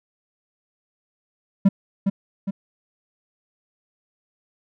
triangle tone with echo, 196 Hz, G3, in tune, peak -8 dBFS, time 1.65-1.69 s, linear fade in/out 10 ms, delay 410 ms, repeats 2, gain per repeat -6 dB, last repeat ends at 2.51 s, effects none

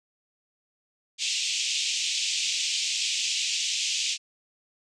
pink band-pass noise, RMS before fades -28 dBFS, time 1.18-4.18 s, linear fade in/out 50 ms, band 2500 to 7600 Hz, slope 48 dB/octave, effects none

